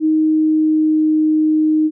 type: tone with pitch glide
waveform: sine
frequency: 312.7 to 310.2 Hz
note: D#4 to D#4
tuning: +9 to -5 cents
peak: -11 dBFS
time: 0-1.91 s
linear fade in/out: 50 ms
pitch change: -14 cents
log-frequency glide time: 0.11-1.15 s
effects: none